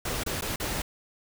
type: noise with dropouts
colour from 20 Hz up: pink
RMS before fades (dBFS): -31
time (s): 0.05-0.82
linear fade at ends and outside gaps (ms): 5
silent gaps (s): 0.236-0.262 / 0.411-0.421 / 0.56-0.599
effects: none